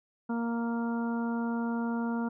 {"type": "harmonic tone", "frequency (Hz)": 233.1, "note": "A#3", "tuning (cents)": 0, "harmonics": [1, 2, 3, 4, 5, 6], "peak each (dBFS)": [-29, -40, -43, -40, -48, -43], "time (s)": [0.29, 2.29], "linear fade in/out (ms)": 10, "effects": []}